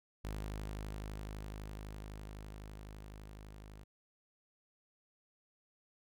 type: tone with level ramp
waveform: sawtooth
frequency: 51.91 Hz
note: G#1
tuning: in tune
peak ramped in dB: -35 to -47 dBFS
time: 0.24-3.84 s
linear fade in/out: 10 ms
effects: none